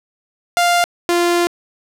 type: tone pair in turn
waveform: sawtooth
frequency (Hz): 698.5 / 347.2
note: F5 / F4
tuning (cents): 0 / -10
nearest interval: octave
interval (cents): 1210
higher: first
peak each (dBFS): -8 / -9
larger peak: first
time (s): 0.57-0.84 / 1.09-1.47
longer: second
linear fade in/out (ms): 0
effects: low-pass 12000 Hz 12 dB/octave + 7-bit